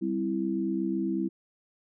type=chord; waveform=sine; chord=C major; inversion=second; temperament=equal; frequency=196 / 261.6 / 329.6 Hz; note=G3 / C4 / E4; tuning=0 / 0 / 0 cents; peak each=-31 / -33 / -29 dBFS; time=0.01-1.29 s; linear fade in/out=20 ms; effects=none